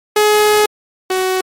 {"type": "tone pair in turn", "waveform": "sawtooth", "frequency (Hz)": [421.8, 373.7], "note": ["G#4", "F#4"], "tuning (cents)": [27, 17], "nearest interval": "major second", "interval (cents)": 210, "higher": "first", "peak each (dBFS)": [-5, -10], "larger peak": "first", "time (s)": [[0.16, 0.66], [1.1, 1.41]], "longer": "first", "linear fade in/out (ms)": 5, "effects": ["MP3 64 kbps"]}